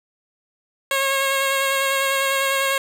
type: tone with vibrato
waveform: 10% pulse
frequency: 544 Hz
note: C#5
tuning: 33 cents flat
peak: -10 dBFS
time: 0.91-2.78 s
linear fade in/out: 2 ms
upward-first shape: sine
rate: 10 Hz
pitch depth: 16 cents each way
effects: none